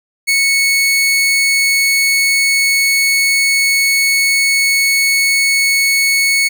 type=tone; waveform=sawtooth; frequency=2209 Hz; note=C#7; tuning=7 cents flat; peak=-7 dBFS; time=0.27-6.49 s; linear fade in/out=20 ms; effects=none